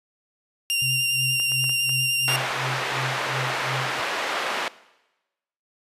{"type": "tone with vibrato", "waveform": "sawtooth", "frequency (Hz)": 2781, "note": "F7", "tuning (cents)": -8, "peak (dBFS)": -18, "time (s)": [0.7, 2.36], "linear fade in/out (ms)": 0, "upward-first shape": "sine", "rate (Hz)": 10, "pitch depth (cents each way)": 13}
{"type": "tone with tremolo", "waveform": "sine", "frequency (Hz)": 130.81, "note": "C3", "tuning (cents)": 0, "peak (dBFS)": -27, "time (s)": [0.82, 4], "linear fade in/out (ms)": 0, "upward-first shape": "sine", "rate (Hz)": 2.8, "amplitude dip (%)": 90}
{"type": "clicks", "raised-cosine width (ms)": 0.5, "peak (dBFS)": -24, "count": 8, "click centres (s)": [1.399, 1.519, 1.642, 1.695, 1.894, 2.506, 2.784, 2.925]}
{"type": "band-pass noise", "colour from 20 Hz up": "white", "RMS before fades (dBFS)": -27, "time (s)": [2.28, 4.68], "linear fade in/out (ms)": 0, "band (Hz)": [420, 2100], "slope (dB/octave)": 12}
{"effects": ["noise-tail reverb RT60 1.0 s tail -19 dB re dry", "resampled to 32000 Hz"]}